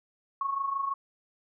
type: tone with amplitude modulation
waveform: sine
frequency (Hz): 1100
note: C#6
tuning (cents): -14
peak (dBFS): -25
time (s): 0.41-0.94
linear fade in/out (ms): 2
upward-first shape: sine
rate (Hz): 26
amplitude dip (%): 65
effects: none